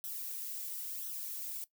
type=noise with flanger; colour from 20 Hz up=violet; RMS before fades=-41 dBFS; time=0.04-1.64 s; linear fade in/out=0 ms; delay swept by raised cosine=0.42 to 3.32 ms; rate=0.98 Hz; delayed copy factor=-0.65; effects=noise-tail reverb RT60 0.1 s tail -17 dB re dry